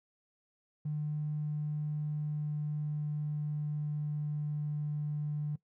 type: tone with pitch glide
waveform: triangle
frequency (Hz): 150.4 to 148.84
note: D3 to D3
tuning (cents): +42 to +24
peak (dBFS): -28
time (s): 0.85-5.56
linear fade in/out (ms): 10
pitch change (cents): -18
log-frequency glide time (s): 1.14-4.77
effects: noise-tail reverb RT60 0.1 s tail -22 dB re dry + tanh soft clip ceiling -30 dBFS